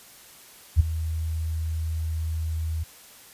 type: tone with ADSR envelope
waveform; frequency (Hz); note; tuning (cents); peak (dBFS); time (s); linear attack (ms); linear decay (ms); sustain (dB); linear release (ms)
sine; 80.2; E2; -47; -10; 0.76-2.84; 40; 12; -15; 13
effects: white hiss -49 dBFS RMS until 3.33 s + resampled to 32000 Hz